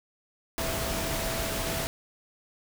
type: tone in noise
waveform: sine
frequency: 659.3 Hz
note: E5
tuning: in tune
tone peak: -36 dBFS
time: 0.58-1.87 s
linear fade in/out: 0 ms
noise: pink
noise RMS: -31 dBFS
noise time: 0.58-1.87 s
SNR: -8 dB
effects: none